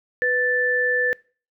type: tone pair together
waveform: sine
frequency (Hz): 496.3 / 1760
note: B4 / A6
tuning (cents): +8 / 0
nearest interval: octave + minor seventh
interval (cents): 2192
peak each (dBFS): -23 / -19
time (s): 0.22-1.13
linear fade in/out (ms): 0
effects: noise-tail reverb RT60 0.4 s tail -24 dB re dry